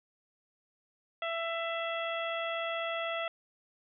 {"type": "harmonic tone", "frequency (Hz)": 666, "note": "E5", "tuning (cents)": 18, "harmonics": [1, 2, 3, 4, 5], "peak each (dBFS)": [-35, -38, -40, -41, -42], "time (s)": [1.22, 3.28], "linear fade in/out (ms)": 2, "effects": []}